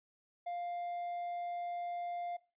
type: tone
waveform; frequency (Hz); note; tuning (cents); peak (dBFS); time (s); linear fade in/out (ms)
triangle; 700; F5; +4; -35; 0.46-2.37; 10
effects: noise-tail reverb RT60 0.3 s tail -20 dB re dry + resampled to 8000 Hz